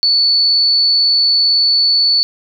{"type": "tone", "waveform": "sine", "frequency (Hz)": 4459, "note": "C#8", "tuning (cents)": 9, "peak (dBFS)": -9, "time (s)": [0.03, 2.23], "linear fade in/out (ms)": 0, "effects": []}